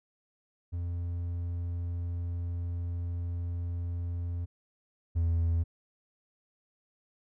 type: tone pair in turn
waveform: triangle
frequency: 86.6 / 83.84 Hz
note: F2 / E2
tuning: -14 / +30 cents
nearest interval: minor second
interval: 56 cents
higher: first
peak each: -29 / -22 dBFS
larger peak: second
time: 0.72-4.46 / 5.15-5.64 s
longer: first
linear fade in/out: 20 ms
effects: tanh soft clip ceiling -18 dBFS